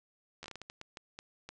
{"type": "slowing click train", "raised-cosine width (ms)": 0.2, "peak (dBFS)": -27, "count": 12, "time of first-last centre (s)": [0.43, 1.49], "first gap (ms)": 12, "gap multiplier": 1.38, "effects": ["resampled to 22050 Hz"]}